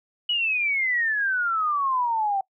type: exponential sweep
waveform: sine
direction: down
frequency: 2956 to 767 Hz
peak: -21 dBFS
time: 0.29-2.41 s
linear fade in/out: 5 ms
effects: noise-tail reverb RT60 0.1 s tail -22 dB re dry